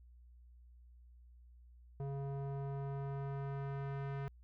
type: tone with low-pass filter sweep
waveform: square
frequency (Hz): 138.59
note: C#3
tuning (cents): 0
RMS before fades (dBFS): -41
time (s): 2-4.28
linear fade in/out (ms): 0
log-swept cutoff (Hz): 670 to 1800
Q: 1.1
effects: added 60 Hz sine -57 dBFS peak until 4.43 s